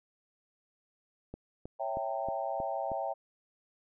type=click train; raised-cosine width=2 ms; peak=-28 dBFS; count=6; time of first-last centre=1.34-2.917 s; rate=3.17 Hz
type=chord; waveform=sine; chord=C# diminished seventh; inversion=none; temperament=equal with one note detuned; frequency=554.4 / 659.3 / 784 / 911.6 Hz; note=C#5 / E5 / G5 / Bb5; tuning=0 / 0 / 0 / -39 cents; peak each=-38 / -36 / -36 / -41 dBFS; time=1.79-3.14 s; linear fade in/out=20 ms
effects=none